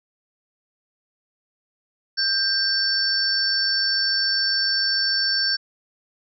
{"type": "tone cluster", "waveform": "sine", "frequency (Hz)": [1575, 4547, 5380], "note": ["G6", "C#8", "E8"], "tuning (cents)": [8, 43, 34], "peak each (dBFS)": [-24, -23, -23], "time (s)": [2.17, 5.57], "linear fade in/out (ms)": 20, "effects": []}